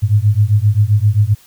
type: beating tone pair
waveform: sine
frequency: 101 / 108.6 Hz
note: G#2 / A2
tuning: -48 / -22 cents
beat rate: 7.6 Hz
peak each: -12 dBFS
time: 0.02-1.35 s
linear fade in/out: 20 ms
effects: white hiss -47 dBFS RMS until 1.46 s